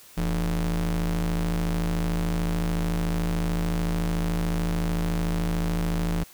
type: ring-modulated tone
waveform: square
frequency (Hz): 65.41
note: C2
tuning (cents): 0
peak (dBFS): -21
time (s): 0.17-6.24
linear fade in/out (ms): 10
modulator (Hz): 104
effects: white hiss -50 dBFS RMS until 6.33 s